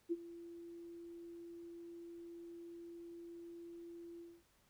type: tone with ADSR envelope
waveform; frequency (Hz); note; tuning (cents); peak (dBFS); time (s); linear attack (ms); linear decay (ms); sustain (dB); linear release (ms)
sine; 340.4; F4; -44; -32; 0.09-4.43; 30; 36; -17; 230
effects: pink hiss -73 dBFS RMS until 4.69 s